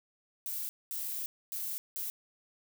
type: noise bursts at uneven times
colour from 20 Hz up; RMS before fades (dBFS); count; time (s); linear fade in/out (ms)
violet; -37; 4; 0.46-0.69 / 0.91-1.26 / 1.52-1.78 / 1.96-2.1; 0
effects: none